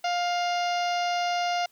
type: harmonic tone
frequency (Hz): 704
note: F5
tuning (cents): +14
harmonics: 1 / 2 / 3 / 4 / 5 / 6 / 7 / 8 / 9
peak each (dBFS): -25 / -35 / -36 / -36 / -43 / -42 / -40 / -44 / -48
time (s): 0.04-1.66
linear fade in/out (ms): 5
effects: white hiss -63 dBFS RMS until 1.71 s